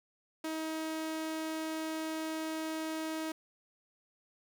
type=tone; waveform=sawtooth; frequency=317.4 Hz; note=D#4; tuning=35 cents sharp; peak=-31 dBFS; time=0.44-3.32 s; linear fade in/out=5 ms; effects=10-bit